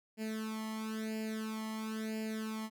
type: tone with flanger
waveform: sawtooth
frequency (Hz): 219.1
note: A3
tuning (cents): -7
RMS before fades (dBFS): -39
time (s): 0.17-2.7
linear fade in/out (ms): 50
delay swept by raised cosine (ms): 0.41 to 0.98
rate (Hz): 0.99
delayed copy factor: +0.9
effects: none